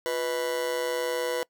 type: tone with amplitude modulation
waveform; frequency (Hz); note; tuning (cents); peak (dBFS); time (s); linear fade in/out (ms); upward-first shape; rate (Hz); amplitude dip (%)
40% pulse; 493.9; B4; 0; -22; 0.06-1.43; 0; sine; 141; 80
effects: noise-tail reverb RT60 0.1 s tail -23 dB re dry